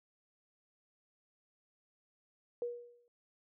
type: tone with exponential decay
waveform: sine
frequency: 480 Hz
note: B4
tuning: 49 cents flat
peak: -32 dBFS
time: 2.62-3.08 s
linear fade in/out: 1 ms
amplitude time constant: 100 ms
effects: none